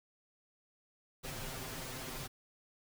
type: noise with comb filter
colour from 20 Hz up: pink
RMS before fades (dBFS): -43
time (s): 1.23-2.28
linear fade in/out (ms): 20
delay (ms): 7.7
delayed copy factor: +1
effects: none